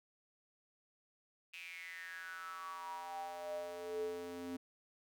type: tone with high-pass filter sweep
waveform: square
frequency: 87.31 Hz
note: F2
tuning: in tune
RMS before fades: -45 dBFS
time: 1.53-4.57 s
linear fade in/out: 10 ms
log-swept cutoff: 2600 to 290 Hz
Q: 9.4
effects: none